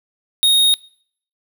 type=tone; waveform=square; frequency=3729 Hz; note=A#7; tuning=in tune; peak=-11 dBFS; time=0.43-0.74 s; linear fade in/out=0 ms; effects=noise-tail reverb RT60 0.6 s tail -24 dB re dry